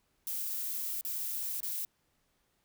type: noise with dropouts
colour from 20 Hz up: violet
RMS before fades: -36 dBFS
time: 0.27-1.85 s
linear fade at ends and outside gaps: 2 ms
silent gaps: 1.011-1.049 / 1.604-1.629 s
effects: pink hiss -75 dBFS RMS until 2.64 s